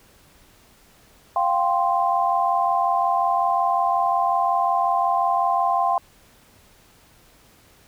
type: chord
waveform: sine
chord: F suspended second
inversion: none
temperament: equal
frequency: 698.5 / 784 / 1046.5 Hz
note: F5 / G5 / C6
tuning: 0 / 0 / 0 cents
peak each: -22 dBFS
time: 1.36-5.98 s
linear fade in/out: 2 ms
effects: pink hiss -54 dBFS RMS until 7.87 s